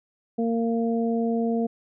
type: harmonic tone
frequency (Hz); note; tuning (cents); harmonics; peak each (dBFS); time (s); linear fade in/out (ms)
230.1; A#3; -22; 1 / 2 / 3; -23 / -27 / -32; 0.38-1.67; 10
effects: none